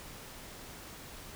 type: silence
effects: pink hiss -48 dBFS RMS until 1.35 s